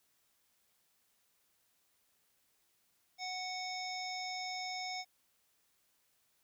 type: harmonic tone with a mistuned harmonic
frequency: 740 Hz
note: F#5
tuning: in tune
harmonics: 1 / 3 / 5 / 7 / 9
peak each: -42 / -44 / -49 / -43 / -52 dBFS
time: 3.18-5.05 s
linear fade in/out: 50 ms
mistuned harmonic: 7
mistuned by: +35 cents
effects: white hiss -75 dBFS RMS until 6.43 s